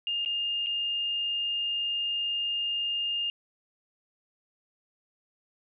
sine tone with dropouts, 2821 Hz, F7, 17 cents sharp, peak -27 dBFS, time 0.07-3.3 s, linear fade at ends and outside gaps 1 ms, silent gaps 0.249-0.259 / 0.662-0.668 s, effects none

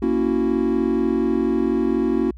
triangle chord, F# dominant seventh, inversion first, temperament equal, 233.1 / 277.2 / 329.6 / 370 Hz, A#3 / C#4 / E4 / F#4, 0 / 0 / 0 / 0 cents, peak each -21 dBFS, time 0.02-2.31 s, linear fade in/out 5 ms, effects added 60 Hz sine -36 dBFS peak until 2.37 s

